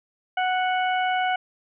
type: harmonic tone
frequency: 739 Hz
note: F#5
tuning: 2 cents flat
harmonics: 1 / 2 / 3 / 4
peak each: -22 / -28 / -32 / -34 dBFS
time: 0.37-1.36 s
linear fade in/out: 5 ms
effects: none